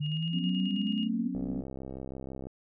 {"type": "linear sweep", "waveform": "sine", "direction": "up", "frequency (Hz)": [146.83, 235], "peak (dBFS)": -29, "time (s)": [0, 1.28], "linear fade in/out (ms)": 10}
{"type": "tone with tremolo", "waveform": "sine", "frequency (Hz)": 2855, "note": "F7", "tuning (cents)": 37, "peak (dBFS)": -35, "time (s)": [0.01, 1.09], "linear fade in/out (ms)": 50, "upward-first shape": "square", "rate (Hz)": 9.3, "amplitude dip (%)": 45}
{"type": "chord", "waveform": "sine", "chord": "F# suspended fourth", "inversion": "none", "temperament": "equal", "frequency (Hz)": [185, 246.9, 277.2], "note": ["F#3", "B3", "C#4"], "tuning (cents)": [0, 0, 0], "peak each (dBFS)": -36, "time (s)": [0.31, 1.64], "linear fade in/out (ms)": 50}
{"type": "click train", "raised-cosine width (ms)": 2, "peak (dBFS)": -27, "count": 75, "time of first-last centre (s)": [1.35, 2.47], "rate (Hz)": 66.1}
{"effects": []}